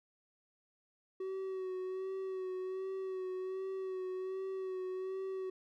triangle tone with vibrato, 376.6 Hz, F#4, 31 cents sharp, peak -35 dBFS, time 1.2-5.5 s, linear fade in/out 5 ms, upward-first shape sine, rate 1.3 Hz, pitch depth 28 cents each way, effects none

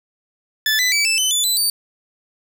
20% pulse tone with pitch steps, 1742 / 2001 / 2299 / 2640 / 3033 / 3484 / 4002 / 4597 Hz, A6 / B6 / D7 / E7 / F#7 / A7 / B7 / D8, -18 / +22 / -37 / +2 / +42 / -18 / +22 / -38 cents, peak -10 dBFS, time 0.66-1.7 s, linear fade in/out 2 ms, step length 130 ms, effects 8-bit

